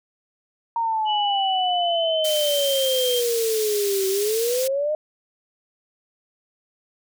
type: exponential two-way sweep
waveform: sine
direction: down then up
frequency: 932.3 to 380.6 to 620 Hz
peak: -20 dBFS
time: 0.76-4.95 s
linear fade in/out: 2 ms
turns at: 4.08 s
type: tone with pitch glide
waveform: sine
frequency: 2960 to 3172 Hz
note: F#7 to G7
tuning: 0 to +20 cents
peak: -24 dBFS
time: 1.05-3.23 s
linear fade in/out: 50 ms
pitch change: +120 cents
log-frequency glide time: 1.48-2.92 s
type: high-pass noise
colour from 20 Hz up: pink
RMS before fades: -29 dBFS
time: 2.24-4.68 s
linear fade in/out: 10 ms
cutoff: 4300 Hz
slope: 12 dB/octave
effects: none